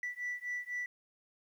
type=beating tone pair; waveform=sine; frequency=1964 / 1968 Hz; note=B6 / B6; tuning=-10 / -7 cents; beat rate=4 Hz; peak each=-38 / -38 dBFS; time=0.03-0.86 s; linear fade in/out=2 ms; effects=tanh soft clip ceiling -32 dBFS + 11-bit